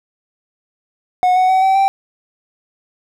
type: tone with pitch steps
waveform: triangle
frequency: 730 / 742.3 / 754.9 / 767.6 / 780.6 Hz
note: F#5 / F#5 / F#5 / G5 / G5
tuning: -24 / +5 / +35 / -37 / -8 cents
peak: -8 dBFS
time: 1.23-1.88 s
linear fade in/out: 0 ms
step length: 130 ms
effects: none